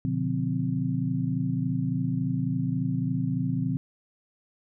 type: tone cluster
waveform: sine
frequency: 121.7 / 145.2 / 176.2 / 259 Hz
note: B2 / D3 / F3 / C4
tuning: -25 / -19 / +16 / -17 cents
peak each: -30 dBFS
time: 0.05-3.77 s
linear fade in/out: 0 ms
effects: none